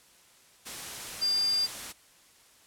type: tone in noise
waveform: sine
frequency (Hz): 4800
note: D8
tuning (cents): +37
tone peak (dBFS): -24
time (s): 1.21-1.67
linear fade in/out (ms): 20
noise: white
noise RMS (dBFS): -39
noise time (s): 0.65-1.93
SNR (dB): +12
effects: white hiss -59 dBFS RMS until 2.66 s + low-pass 11000 Hz 12 dB/octave